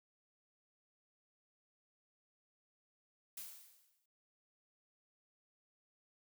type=noise with exponential decay; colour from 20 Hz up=blue; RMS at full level=-45 dBFS; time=3.37-4.06 s; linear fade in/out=5 ms; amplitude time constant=150 ms; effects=none